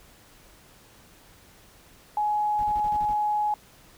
sine tone, 840 Hz, G#5, 19 cents sharp, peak -22 dBFS, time 2.17-3.54 s, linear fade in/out 2 ms
brown noise bursts, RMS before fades -39 dBFS, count 7, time 2.59-3.134 s, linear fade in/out 0 ms, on 46 ms, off 37 ms
effects pink hiss -54 dBFS RMS until 3.97 s

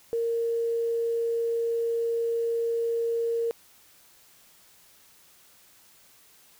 sine tone with quantisation, 463.1 Hz, A#4, 11 cents flat, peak -24 dBFS, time 0.13-3.51 s, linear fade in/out 0 ms, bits 9, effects white hiss -57 dBFS RMS until 6.59 s

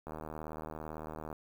click train, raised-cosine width 1 ms, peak -28 dBFS, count 99, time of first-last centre 0.07-1.328 s, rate 77.9 Hz, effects 9-bit

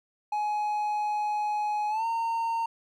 triangle tone with pitch glide, 840 to 916 Hz, G#5 to A#5, +19 to -31 cents, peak -24 dBFS, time 0.32-2.66 s, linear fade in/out 5 ms, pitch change +150 cents, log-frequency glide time 1.89-2.05 s, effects none

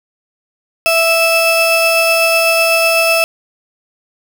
35% pulse tone pair together, 659 / 2628 Hz, E5 / E7, -1 / -6 cents, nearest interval 2 octaves, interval 2395 cents, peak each -11 dBFS, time 0.86-3.24 s, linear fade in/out 0 ms, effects none

